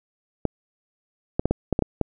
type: clicks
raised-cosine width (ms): 2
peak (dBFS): -7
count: 8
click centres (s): 0.453 / 1.395 / 1.456 / 1.51 / 1.727 / 1.791 / 1.823 / 2.013
effects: none